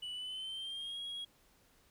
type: tone with pitch glide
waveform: sine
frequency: 2960 to 3303 Hz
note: F#7 to G#7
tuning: 0 to -10 cents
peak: -37 dBFS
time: 0.02-1.25 s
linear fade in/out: 10 ms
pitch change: +190 cents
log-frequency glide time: 0.13-1.01 s
effects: tanh soft clip ceiling -39 dBFS + pink hiss -68 dBFS RMS until 1.9 s